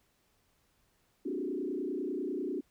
sine tone with frequency modulation, 328.1 Hz, E4, 8 cents flat, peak -32 dBFS, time 1.25-2.61 s, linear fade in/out 10 ms, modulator 30.1 Hz, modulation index 2.4, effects pink hiss -72 dBFS RMS until 2.7 s

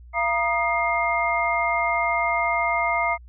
sine tone cluster, 684 / 946 / 1230 / 2118 Hz, F5 / A#5 / D#6 / C7, -36 / +25 / -20 / +21 cents, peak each -25 / -26 / -27 / -24 dBFS, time 0.13-3.18 s, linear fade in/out 50 ms, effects added 60 Hz sine -42 dBFS peak until 3.28 s

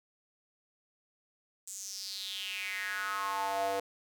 square tone with high-pass filter sweep, 98.1 Hz, G2, 2 cents sharp, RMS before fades -36 dBFS, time 1.67-3.8 s, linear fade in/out 5 ms, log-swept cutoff 7700 to 550 Hz, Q 5.3, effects none

